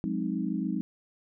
sine chord, Ab dominant seventh, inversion third, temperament equal with one note detuned, 180.35 / 207.7 / 261.6 / 311.1 Hz, Gb3 / Ab3 / C4 / Eb4, -44 / 0 / 0 / 0 cents, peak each -33 / -32 / -34 / -34 dBFS, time 0.04-0.81 s, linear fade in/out 0 ms, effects none

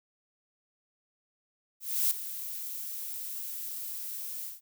violet noise with ADSR envelope, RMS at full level -25 dBFS, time 1.8-4.61 s, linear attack 310 ms, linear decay 4 ms, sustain -13 dB, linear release 160 ms, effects none

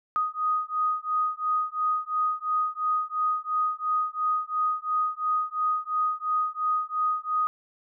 sine beating tone pair, 1244.5 / 1247.4 Hz, D#6 / D#6, 0 / +4 cents, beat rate 2.9 Hz, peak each -27 dBFS, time 0.16-7.47 s, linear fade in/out 0 ms, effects none

